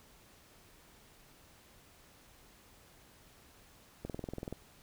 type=click train; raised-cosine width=2 ms; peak=-26 dBFS; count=11; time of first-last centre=4.05-4.526 s; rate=21 Hz; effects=pink hiss -61 dBFS RMS until 4.82 s